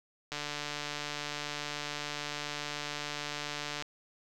click train, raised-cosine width 0.2 ms, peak -19 dBFS, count 516, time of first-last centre 0.32-3.823 s, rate 147 Hz, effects none

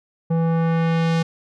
square tone with low-pass filter sweep, 164.81 Hz, E3, in tune, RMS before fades -19 dBFS, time 0.3-1.23 s, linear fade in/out 10 ms, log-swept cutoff 660 to 5700 Hz, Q 0.84, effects none

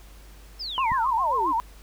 sine exponential sweep, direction down, 5380 to 277.2 Hz, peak -30 dBFS, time 0.59-1.53 s, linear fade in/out 20 ms
sine tone with vibrato, 980 Hz, B5, 14 cents flat, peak -21 dBFS, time 0.78-1.6 s, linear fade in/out 0 ms, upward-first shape sine, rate 7.4 Hz, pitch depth 170 cents each way
click, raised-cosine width 5 ms, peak -22 dBFS, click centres 0.919 s
effects added 50 Hz sine -45 dBFS peak until 1.82 s + pink hiss -53 dBFS RMS until 1.82 s

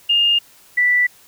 sine tone pair in turn, 2825 / 1970 Hz, F7 / B6, +19 / -5 cents, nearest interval tritone, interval 624 cents, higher first, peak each -12 dBFS, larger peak neither, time 0.09-0.39 / 0.77-1.07 s, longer neither, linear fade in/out 10 ms, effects white hiss -49 dBFS RMS until 1.27 s

